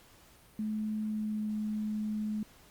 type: tone with pitch glide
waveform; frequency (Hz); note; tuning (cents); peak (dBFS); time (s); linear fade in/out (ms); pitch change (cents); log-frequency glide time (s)
sine; 215 to 213.3; A3 to G#3; -40 to +46; -31; 0.59-2.43; 2; -14; 1.07-1.41
effects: pink hiss -59 dBFS RMS until 2.7 s + Opus 48 kbps